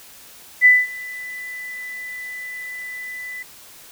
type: tone with ADSR envelope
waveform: sine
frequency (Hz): 1994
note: B6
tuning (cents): +16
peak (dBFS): -6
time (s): 0.61-3.43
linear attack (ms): 45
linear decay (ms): 210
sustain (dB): -23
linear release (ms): 9
effects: white hiss -44 dBFS RMS until 3.91 s